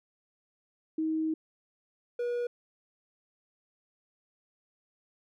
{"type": "tone pair in turn", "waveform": ["sine", "triangle"], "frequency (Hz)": [316.6, 482.3], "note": ["D#4", "B4"], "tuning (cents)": [30, -41], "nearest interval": "perfect fifth", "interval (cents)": 729, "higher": "second", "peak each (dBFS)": -27, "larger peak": "neither", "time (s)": [[0.98, 1.34], [2.19, 2.47]], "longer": "first", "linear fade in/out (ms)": 5, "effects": []}